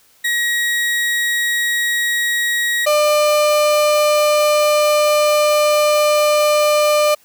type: tone pair in turn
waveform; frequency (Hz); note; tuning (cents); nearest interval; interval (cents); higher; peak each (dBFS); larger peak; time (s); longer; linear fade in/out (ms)
35% pulse; 1900 / 598.5; A#6 / D5; +33 / +33; octave + minor sixth; 2000; first; -14 / -10; second; 0.24-2.86 / 2.86-7.15; second; 10
effects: white hiss -53 dBFS RMS until 7.24 s